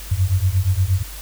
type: beating tone pair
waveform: sine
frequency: 89.6 / 98.1 Hz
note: F2 / G2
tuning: +45 / +2 cents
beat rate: 8.5 Hz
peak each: -18 dBFS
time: 0.11-1.03 s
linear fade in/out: 10 ms
effects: added 50 Hz sine -33 dBFS peak until 1.21 s + white hiss -37 dBFS RMS until 1.21 s